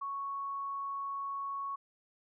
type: tone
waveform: sine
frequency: 1108.7 Hz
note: C#6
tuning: in tune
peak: -35 dBFS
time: 0.01-1.76 s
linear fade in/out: 10 ms
effects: none